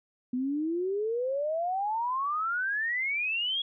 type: exponential sweep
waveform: sine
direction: up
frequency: 245.1 to 3352 Hz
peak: -27 dBFS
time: 0.33-3.62 s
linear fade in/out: 5 ms
effects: none